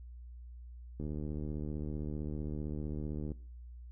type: click train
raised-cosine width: 3 ms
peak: -27 dBFS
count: 176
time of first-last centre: 1-3.318 s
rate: 75.5 Hz
effects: noise-tail reverb RT60 0.5 s tail -22 dB re dry + added 60 Hz sine -46 dBFS peak until 3.91 s